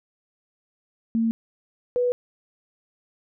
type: tone pair in turn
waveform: sine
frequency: 227.1 / 491.6 Hz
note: A#3 / B4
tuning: -45 / -8 cents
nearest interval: octave + minor second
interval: 1337 cents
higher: second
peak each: -19 dBFS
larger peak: neither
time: 1.15-1.31 / 1.96-2.12 s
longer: neither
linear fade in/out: 0 ms
effects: none